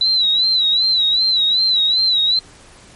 sine tone with vibrato, 3951 Hz, B7, in tune, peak -12 dBFS, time 0.01-2.39 s, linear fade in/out 2 ms, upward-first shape sine, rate 2.6 Hz, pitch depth 89 cents each way, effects pink hiss -44 dBFS RMS until 2.95 s + MP3 48 kbps

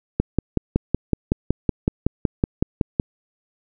click train, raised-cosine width 3 ms, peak -4 dBFS, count 16, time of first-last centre 0.2-2.999 s, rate 5.36 Hz, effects none

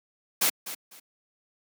white noise with echo, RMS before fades -23 dBFS, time 0.41-0.5 s, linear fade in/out 10 ms, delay 250 ms, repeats 2, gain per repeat -13 dB, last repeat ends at 1 s, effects high-pass 200 Hz 12 dB/octave

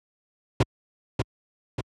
brown noise with echo, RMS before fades -17 dBFS, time 0.6-0.63 s, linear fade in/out 5 ms, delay 590 ms, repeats 2, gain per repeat -5 dB, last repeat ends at 1.81 s, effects high-pass 60 Hz 12 dB/octave + low-pass 7000 Hz 12 dB/octave

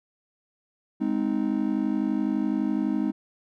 triangle chord, Ab major, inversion none, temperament just, 207.7 / 259.6 / 311.5 Hz, Ab3 / C4 / Eb4, 0 / -13 / +2 cents, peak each -25 dBFS, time 1-3.12 s, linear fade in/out 20 ms, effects tanh soft clip ceiling -12 dBFS

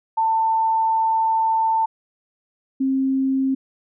sine tone pair in turn, 893 / 266.7 Hz, A5 / C4, +25 / +33 cents, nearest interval octave + major sixth, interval 2092 cents, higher first, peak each -16 / -17 dBFS, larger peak first, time 0.17-1.86 / 2.8-3.55 s, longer first, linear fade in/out 10 ms, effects none

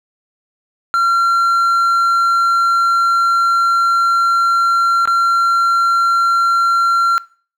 triangle tone with dropouts, 1370 Hz, F6, 34 cents flat, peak -9 dBFS, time 0.94-7.18 s, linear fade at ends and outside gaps 0 ms, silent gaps 5.055-5.075 s, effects noise-tail reverb RT60 0.4 s tail -20 dB re dry

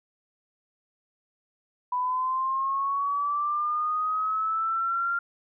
sine linear sweep, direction up, 987.8 to 1393 Hz, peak -24 dBFS, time 1.92-5.19 s, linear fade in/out 5 ms, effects none

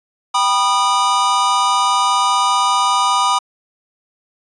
square chord, G augmented, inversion none, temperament just, 784 / 980 / 1225 Hz, G5 / B5 / D#6, 0 / -14 / -27 cents, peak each -22 / -17 / -17 dBFS, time 0.34-3.39 s, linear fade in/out 10 ms, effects resampled to 22050 Hz

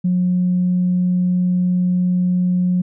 sine tone, 180.3 Hz, F#3, 45 cents flat, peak -13 dBFS, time 0.04-2.82 s, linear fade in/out 10 ms, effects tanh soft clip ceiling -9 dBFS

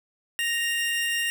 45% pulse tone pair together, 1864.7 / 2794 Hz, A#6 / F7, 0 / 0 cents, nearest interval perfect fifth, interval 700 cents, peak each -27 / -27 dBFS, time 0.39-1.3 s, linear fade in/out 0 ms, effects none

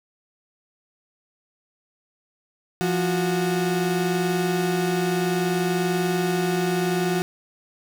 35% pulse tone pair together, 173.1 / 366.8 Hz, F3 / F#4, -15 / -15 cents, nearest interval octave + minor second, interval 1300 cents, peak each -22 dBFS, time 2.81-7.22 s, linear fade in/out 0 ms, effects none

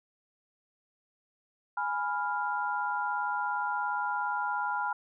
sine chord, F diminished, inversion first, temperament equal, 830.6 / 987.8 / 1396.9 Hz, Ab5 / Cb6 / F6, 0 / 0 / 0 cents, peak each -33 dBFS, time 1.77-4.93 s, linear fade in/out 5 ms, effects none

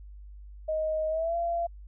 sine tone with pitch glide, 626 to 682.7 Hz, D#5 to F5, +10 to -40 cents, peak -26 dBFS, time 0.68-1.67 s, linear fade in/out 10 ms, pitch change +150 cents, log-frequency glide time 1.09-1.36 s, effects added 50 Hz sine -43 dBFS peak until 1.87 s

